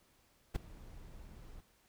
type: noise with ADSR envelope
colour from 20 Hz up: brown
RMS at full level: -29 dBFS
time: 0.54-1.61 s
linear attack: 18 ms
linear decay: 9 ms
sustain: -23 dB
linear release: 10 ms
effects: pink hiss -70 dBFS RMS until 1.88 s